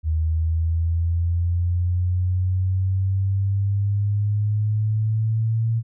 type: exponential sweep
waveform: sine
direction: up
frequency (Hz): 78.7 to 114.6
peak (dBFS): -18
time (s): 0.03-5.83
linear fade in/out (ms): 50
effects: none